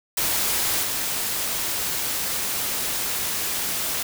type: noise with level steps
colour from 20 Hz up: white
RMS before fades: -23 / -26 dBFS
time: 0.17-4.03 s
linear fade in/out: 5 ms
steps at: 0.82 s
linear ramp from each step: 20 ms
effects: none